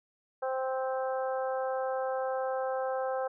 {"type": "harmonic tone", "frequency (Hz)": 261.6, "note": "C4", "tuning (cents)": 0, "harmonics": [2, 3, 4, 5, 6], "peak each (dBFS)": [-31, -35, -42, -42, -45], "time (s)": [0.42, 3.28], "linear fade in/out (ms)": 10, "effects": []}